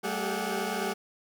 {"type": "tone cluster", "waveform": "20% pulse", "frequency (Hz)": [193.2, 222.2, 389.9, 424.2, 732], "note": ["G3", "A3", "G4", "G#4", "F#5"], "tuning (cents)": [-25, 17, -9, 37, -19], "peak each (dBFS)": -31, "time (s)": [0.03, 0.94], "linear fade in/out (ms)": 20, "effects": []}